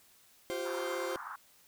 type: chord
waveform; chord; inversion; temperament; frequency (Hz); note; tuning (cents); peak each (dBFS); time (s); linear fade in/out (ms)
40% pulse; F suspended second; none; equal with one note detuned; 349.2 / 385.7 / 523.3; F4 / G4 / C5; 0 / -28 / 0; -39 / -40 / -36; 0.5-1.16; 0
type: band-pass noise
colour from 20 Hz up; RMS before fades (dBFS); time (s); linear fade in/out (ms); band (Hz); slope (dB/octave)
white; -44; 0.65-1.36; 5; 880 to 1500; 48
effects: white hiss -63 dBFS RMS until 1.67 s